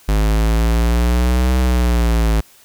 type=linear two-way sweep; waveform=square; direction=up then down; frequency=51.7 to 63.7 to 53.9 Hz; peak=-13 dBFS; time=0.08-2.41 s; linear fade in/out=10 ms; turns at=1.57 s; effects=white hiss -48 dBFS RMS until 2.64 s